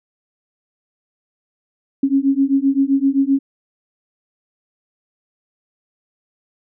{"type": "beating tone pair", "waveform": "sine", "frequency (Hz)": [270, 277.7], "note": ["C#4", "C#4"], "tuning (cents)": [-45, 3], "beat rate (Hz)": 7.7, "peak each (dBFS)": -16, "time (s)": [2.03, 3.39], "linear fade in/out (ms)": 5, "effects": []}